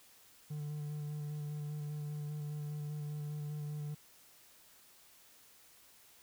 triangle tone with vibrato, 148.9 Hz, D3, 24 cents sharp, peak -36 dBFS, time 0.5-3.95 s, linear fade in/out 10 ms, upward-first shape square, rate 5 Hz, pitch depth 14 cents each way, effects white hiss -62 dBFS RMS until 6.22 s

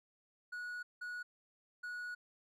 triangle tone bursts at uneven times, 1461 Hz, F#6, 22 cents flat, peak -39 dBFS, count 3, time 0.52-0.83 / 1.01-1.23 / 1.83-2.15 s, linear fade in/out 10 ms, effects none

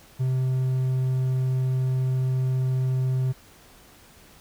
triangle tone, 129.6 Hz, C3, 16 cents flat, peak -19 dBFS, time 0.19-3.33 s, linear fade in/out 20 ms, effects pink hiss -52 dBFS RMS until 4.4 s

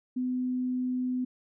sine tone, 252.5 Hz, B3, 39 cents sharp, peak -27 dBFS, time 0.16-1.25 s, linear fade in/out 10 ms, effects none

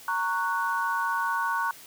sine chord, F# major, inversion first, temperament just, 925 / 1110 / 1480 Hz, A#5 / C#6 / F#6, -14 / +2 / 0 cents, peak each -29 dBFS, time 0.08-1.71 s, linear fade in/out 2 ms, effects white hiss -48 dBFS RMS until 1.86 s + high-pass 80 Hz 12 dB/octave

